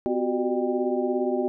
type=tone cluster; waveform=sine; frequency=252.5 / 365 / 382.2 / 603 / 793 Hz; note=B3 / F#4 / G4 / D5 / G5; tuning=+39 / -24 / -44 / +46 / +20 cents; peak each=-28 / -27 / -28 / -30 / -34 dBFS; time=0.06-1.48 s; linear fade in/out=0 ms; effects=none